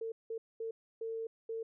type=tone bursts at uneven times; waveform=sine; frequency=451.1 Hz; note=A4; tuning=43 cents sharp; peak=-36 dBFS; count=5; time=0.01-0.12 / 0.3-0.38 / 0.6-0.71 / 1.01-1.27 / 1.49-1.63 s; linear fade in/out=5 ms; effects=none